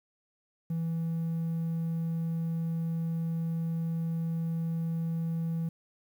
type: tone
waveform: triangle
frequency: 164.81 Hz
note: E3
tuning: in tune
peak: -26 dBFS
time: 0.7-5.69 s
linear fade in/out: 5 ms
effects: tanh soft clip ceiling -23 dBFS + 10-bit